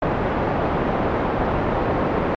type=low-pass noise; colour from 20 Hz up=white; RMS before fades=-21 dBFS; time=0.02-2.35 s; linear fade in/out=2 ms; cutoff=740 Hz; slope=12 dB/octave; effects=low-pass 3000 Hz 12 dB/octave + MP3 48 kbps